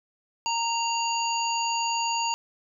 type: harmonic tone with a mistuned harmonic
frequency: 928 Hz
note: A#5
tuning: 8 cents flat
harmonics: 1 / 3 / 5 / 7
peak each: -26 / -31 / -33 / -34 dBFS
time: 0.46-2.34 s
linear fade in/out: 0 ms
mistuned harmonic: 7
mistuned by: +71 cents
effects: none